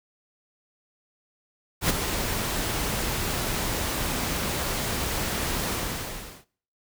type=noise with ADSR envelope; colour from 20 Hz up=pink; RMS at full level=-20 dBFS; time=1.81-6.45 s; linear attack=87 ms; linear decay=15 ms; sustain=-8 dB; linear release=770 ms; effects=noise-tail reverb RT60 0.5 s tail -22 dB re dry